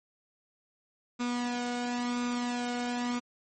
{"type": "tone with flanger", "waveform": "sawtooth", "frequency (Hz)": 243.3, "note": "B3", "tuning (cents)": -26, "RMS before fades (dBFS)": -32, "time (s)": [1.19, 3.2], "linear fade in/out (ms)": 20, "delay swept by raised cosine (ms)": [0.81, 1.37], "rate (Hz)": 0.96, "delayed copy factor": 0.6, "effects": ["MP3 32 kbps"]}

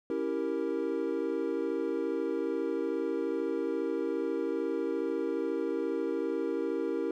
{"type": "chord", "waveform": "triangle", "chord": "C# diminished seventh", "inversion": "none", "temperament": "equal", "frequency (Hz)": [277.2, 329.6, 392, 466.2], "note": ["C#4", "E4", "G4", "Bb4"], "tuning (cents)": [0, 0, 0, 0], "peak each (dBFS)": [-35, -32, -33, -32], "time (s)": [0.1, 7.11], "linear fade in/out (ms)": 2, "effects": []}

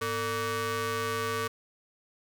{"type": "ring-modulated tone", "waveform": "sawtooth", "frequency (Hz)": 348.2, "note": "F4", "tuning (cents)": -5, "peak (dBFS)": -22, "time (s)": [0.01, 1.48], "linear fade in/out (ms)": 10, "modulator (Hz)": 800, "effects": []}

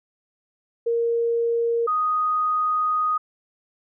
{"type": "tone pair in turn", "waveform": "sine", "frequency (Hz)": [466.2, 1244.6], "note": ["A#4", "D#6"], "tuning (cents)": [0, 0], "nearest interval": "octave + perfect fourth", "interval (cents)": 1700, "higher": "second", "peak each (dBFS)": -19, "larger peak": "neither", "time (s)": [[0.86, 1.87], [1.87, 3.18]], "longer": "second", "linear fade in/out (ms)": 10, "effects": []}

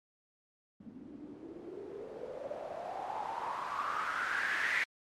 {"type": "noise with low-pass filter sweep", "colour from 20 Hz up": "blue", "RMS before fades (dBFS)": -38, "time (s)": [0.8, 4.84], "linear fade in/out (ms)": 5, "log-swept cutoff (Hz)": [230, 2000], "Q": 6.5, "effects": ["MP3 64 kbps"]}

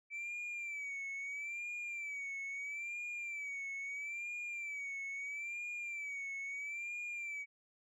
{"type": "tone with vibrato", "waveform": "sine", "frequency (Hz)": 2309, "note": "D7", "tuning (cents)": -30, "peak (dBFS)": -37, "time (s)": [0.1, 7.46], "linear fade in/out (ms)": 50, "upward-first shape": "sine", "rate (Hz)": 0.76, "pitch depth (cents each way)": 85, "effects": ["tanh soft clip ceiling -39 dBFS"]}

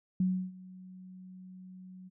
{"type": "tone with ADSR envelope", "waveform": "sine", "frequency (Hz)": 185, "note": "F#3", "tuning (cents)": 0, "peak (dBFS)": -24, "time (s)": [0.2, 2.1], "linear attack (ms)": 4, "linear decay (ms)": 310, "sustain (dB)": -22, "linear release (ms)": 28, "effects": []}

